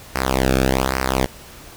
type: tone with flanger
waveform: sawtooth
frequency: 65.41 Hz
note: C2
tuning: in tune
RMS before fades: -19 dBFS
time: 0.15-1.26 s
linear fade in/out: 5 ms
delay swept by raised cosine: 0.28 to 1.02 ms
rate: 1.2 Hz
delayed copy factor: -0.85
effects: pink hiss -41 dBFS RMS until 1.76 s